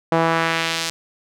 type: tone with band-pass filter sweep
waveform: sawtooth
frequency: 164.4 Hz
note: E3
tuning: 4 cents flat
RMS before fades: -20 dBFS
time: 0.12-0.9 s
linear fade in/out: 0 ms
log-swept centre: 710 to 5600 Hz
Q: 1
effects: none